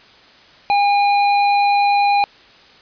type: tone with hard clipping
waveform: sine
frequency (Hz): 811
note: G#5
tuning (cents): -41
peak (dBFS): -14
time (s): 0.7-2.24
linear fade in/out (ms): 0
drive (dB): 14
effects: white hiss -46 dBFS RMS until 2.81 s + resampled to 11025 Hz